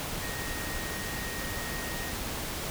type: tone in noise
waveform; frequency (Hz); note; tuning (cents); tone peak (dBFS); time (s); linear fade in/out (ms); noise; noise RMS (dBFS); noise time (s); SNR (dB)
sine; 1869; A#6; +4; -40; 0.22-2.12; 0; pink; -35; 0-2.7; -8
effects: none